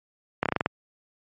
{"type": "slowing click train", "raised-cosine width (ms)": 0.5, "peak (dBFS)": -7, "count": 7, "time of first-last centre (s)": [0.43, 0.66], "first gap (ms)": 27, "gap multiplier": 1.14, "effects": ["high-pass 100 Hz 12 dB/octave", "MP3 48 kbps"]}